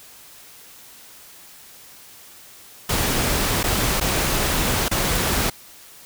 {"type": "noise with dropouts", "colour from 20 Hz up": "pink", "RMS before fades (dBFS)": -21, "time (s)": [2.89, 5.5], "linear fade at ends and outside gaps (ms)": 5, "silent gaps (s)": [[3.631, 3.639], [4.001, 4.01], [4.884, 4.912]], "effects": ["white hiss -45 dBFS RMS until 6.05 s"]}